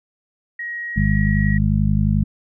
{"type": "tone with pitch glide", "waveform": "sine", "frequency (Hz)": [1893, 1907.3], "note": ["A#6", "A#6"], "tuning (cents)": [26, 39], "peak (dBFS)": -25, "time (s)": [0.59, 1.58], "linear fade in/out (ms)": 5, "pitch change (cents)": 13, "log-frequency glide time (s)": [0.87, 1.22]}
{"type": "harmonic tone", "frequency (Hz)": 51.3, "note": "G#1", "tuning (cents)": -21, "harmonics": [1, 2, 3, 4], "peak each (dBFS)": [-20, -20, -20, -20], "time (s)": [0.96, 2.24], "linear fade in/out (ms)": 10}
{"effects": []}